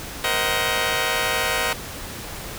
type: chord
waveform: 10% pulse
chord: C half-diminished seventh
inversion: third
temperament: just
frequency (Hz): 470.9 / 523.3 / 627.9 / 753.5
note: Bb4 / C5 / Eb5 / Gb5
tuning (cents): +18 / 0 / +16 / +31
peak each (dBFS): -18 / -19 / -18 / -18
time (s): 0.24-1.73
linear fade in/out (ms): 2
effects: pink hiss -34 dBFS RMS until 2.58 s